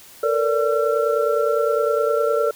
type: tone cluster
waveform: sine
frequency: 450.4 / 480.2 / 579 / 1354 Hz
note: A4 / B4 / D5 / E6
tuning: +40 / -49 / -25 / +46 cents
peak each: -20 / -25 / -21 / -25 dBFS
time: 0.23-2.51 s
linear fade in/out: 5 ms
effects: white hiss -45 dBFS RMS until 2.55 s